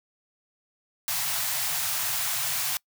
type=band-stop noise; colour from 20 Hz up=white; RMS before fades=-28 dBFS; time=1.08-2.77 s; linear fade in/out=0 ms; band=160 to 640 Hz; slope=48 dB/octave; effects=noise-tail reverb RT60 0.1 s tail -25 dB re dry + high-pass 100 Hz 12 dB/octave